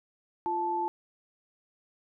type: tone pair together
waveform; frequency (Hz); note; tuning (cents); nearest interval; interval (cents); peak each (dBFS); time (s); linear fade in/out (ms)
sine; 347.3 / 875.1; F4 / A5; -10 / -10; octave + major third; 1600; -34 / -28; 0.46-0.88; 0
effects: none